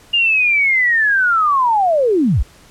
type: linear sweep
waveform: sine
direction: down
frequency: 2843 to 32.7 Hz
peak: -11 dBFS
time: 0.13-2.43 s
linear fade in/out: 10 ms
effects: pink hiss -46 dBFS RMS until 2.7 s + low-pass 11000 Hz 12 dB/octave